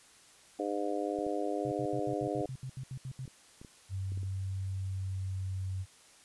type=harmonic tone; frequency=101.8 Hz; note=G#2; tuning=34 cents flat; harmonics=3 / 4 / 5 / 6 / 7; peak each=-36 / -37 / -38 / -39 / -39 dBFS; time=0.59-2.46 s; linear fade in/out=5 ms
type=clicks; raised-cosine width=3 ms; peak=-36 dBFS; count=11; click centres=1.188 / 1.266 / 2.227 / 2.405 / 2.456 / 3.278 / 3.615 / 3.648 / 4.12 / 4.175 / 4.232 s
type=tone bursts; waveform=sine; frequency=130.4 Hz; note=C3; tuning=5 cents flat; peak=-37 dBFS; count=12; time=1.65-3.256 s; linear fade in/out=2 ms; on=66 ms; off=74 ms
type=tone with pitch glide; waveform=sine; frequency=95.8 to 94.37 Hz; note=G2 to F#2; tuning=-39 to +35 cents; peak=-33 dBFS; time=3.89-5.86 s; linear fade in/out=50 ms; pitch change=-26 cents; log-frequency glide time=4.6-5.73 s
effects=white hiss -59 dBFS RMS until 6.24 s + resampled to 24000 Hz